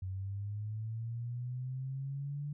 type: linear sweep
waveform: sine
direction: up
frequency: 92.5 to 146.83 Hz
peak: -36 dBFS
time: 0.02-2.53 s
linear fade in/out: 5 ms
effects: none